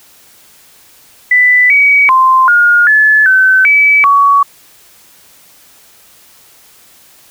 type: tone with pitch steps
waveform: sine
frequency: 1989 / 2266 / 1043 / 1427 / 1725 / 1528 / 2294 / 1125 Hz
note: B6 / C#7 / C6 / F6 / A6 / G6 / D7 / C#6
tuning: +12 / +37 / -6 / +37 / -35 / -45 / -41 / +25 cents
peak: -4 dBFS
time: 1.31-4.43 s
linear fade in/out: 5 ms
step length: 390 ms
effects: white hiss -43 dBFS RMS until 7.3 s